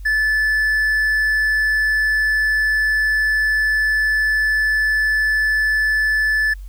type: tone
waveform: triangle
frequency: 1740 Hz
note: A6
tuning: 20 cents flat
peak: -13 dBFS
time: 0.05-6.54 s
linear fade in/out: 10 ms
effects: added 47 Hz sine -30 dBFS peak until 6.68 s + white hiss -56 dBFS RMS until 6.68 s